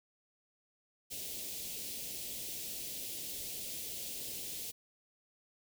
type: band-stop noise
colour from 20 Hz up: white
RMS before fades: -42 dBFS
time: 1.1-4.72 s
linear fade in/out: 20 ms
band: 600 to 2600 Hz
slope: 24 dB/octave
effects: none